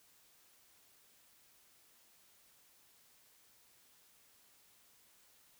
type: silence
effects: white hiss -67 dBFS RMS until 5.59 s